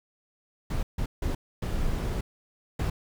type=noise bursts at uneven times; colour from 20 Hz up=brown; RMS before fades=-28 dBFS; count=5; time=0.7-0.83 / 0.98-1.06 / 1.22-1.35 / 1.62-2.21 / 2.79-2.9 s; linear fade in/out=5 ms; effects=none